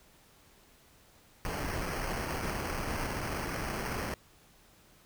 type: noise with sample-and-hold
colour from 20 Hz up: pink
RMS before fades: -35 dBFS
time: 1.45-4.14 s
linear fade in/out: 0 ms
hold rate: 3675 Hz
effects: pink hiss -61 dBFS RMS until 5.05 s